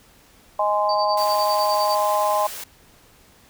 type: chord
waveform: sine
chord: Ab major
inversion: second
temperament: just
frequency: 623 / 830.6 / 1038.3 Hz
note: Eb5 / Ab5 / C6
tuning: +2 / 0 / -14 cents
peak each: -22 dBFS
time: 0.59-2.47 s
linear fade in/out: 5 ms
type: tone with tremolo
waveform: sine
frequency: 4627 Hz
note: D8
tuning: 27 cents flat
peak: -25 dBFS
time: 0.89-1.95 s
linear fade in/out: 2 ms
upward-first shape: sine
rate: 9.9 Hz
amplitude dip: 80%
type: high-pass noise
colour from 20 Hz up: white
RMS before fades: -34 dBFS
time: 1.17-2.64 s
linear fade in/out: 5 ms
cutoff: 380 Hz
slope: 12 dB/octave
effects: pink hiss -53 dBFS RMS until 3.49 s